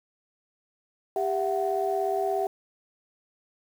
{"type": "tone cluster", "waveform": "sine", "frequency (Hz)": [395.1, 670, 747], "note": ["G4", "E5", "F#5"], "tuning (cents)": [14, 28, 16], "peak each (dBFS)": [-27, -29, -28], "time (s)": [1.16, 2.47], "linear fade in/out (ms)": 2, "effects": ["tanh soft clip ceiling -15 dBFS", "8-bit"]}